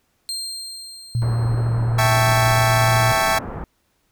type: tone with exponential decay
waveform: 30% pulse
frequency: 4186 Hz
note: C8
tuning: in tune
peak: -21 dBFS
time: 0.29-2.5 s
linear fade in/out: 0 ms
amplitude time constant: 480 ms
type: tone with vibrato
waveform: sine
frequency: 116.54 Hz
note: A#2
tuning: in tune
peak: -17 dBFS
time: 1.15-3.12 s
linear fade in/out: 0 ms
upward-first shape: sine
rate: 9.9 Hz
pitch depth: 21 cents each way
type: low-pass noise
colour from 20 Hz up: pink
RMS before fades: -30 dBFS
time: 1.22-3.64 s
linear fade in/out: 0 ms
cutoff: 1400 Hz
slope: 24 dB/octave
type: chord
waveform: 25% pulse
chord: A dominant seventh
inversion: second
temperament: equal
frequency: 659.3 / 784 / 880 / 1108.7 Hz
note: E5 / G5 / A5 / C#6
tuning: 0 / 0 / 0 / 0 cents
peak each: -17 / -19 / -19 / -20 dBFS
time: 1.98-3.39 s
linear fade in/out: 10 ms
effects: pink hiss -66 dBFS RMS until 4.11 s